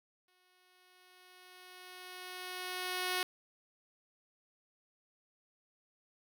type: tone with exponential growth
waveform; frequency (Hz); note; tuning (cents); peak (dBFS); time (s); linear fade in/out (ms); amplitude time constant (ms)
5% pulse; 365.7; F#4; -20; -20; 0.28-3.23; 1; 640
effects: none